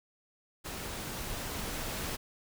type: noise with level ramp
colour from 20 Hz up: pink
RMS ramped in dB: -40 to -36 dBFS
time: 0.64-2.17 s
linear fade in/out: 20 ms
effects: none